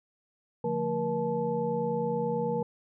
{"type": "tone cluster", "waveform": "sine", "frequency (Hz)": [144.4, 175.1, 225.7, 477, 868], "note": ["D3", "F3", "A3", "A#4", "A5"], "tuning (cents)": [-29, 5, 44, 40, -24], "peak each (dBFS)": [-38, -35, -35, -29, -35], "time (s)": [0.64, 2.63], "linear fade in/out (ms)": 5, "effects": []}